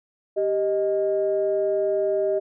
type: tone pair together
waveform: sine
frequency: 392.4 / 622.3 Hz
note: G4 / D#5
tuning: +2 / 0 cents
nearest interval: minor sixth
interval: 798 cents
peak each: -22 dBFS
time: 0.36-2.4 s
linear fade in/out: 20 ms
effects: tanh soft clip ceiling -12 dBFS